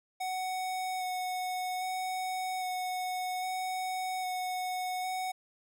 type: tone with vibrato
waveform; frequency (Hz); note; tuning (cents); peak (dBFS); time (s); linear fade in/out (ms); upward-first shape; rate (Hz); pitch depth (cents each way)
square; 740; F#5; 0; -33; 0.2-5.32; 10; square; 0.62; 10
effects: none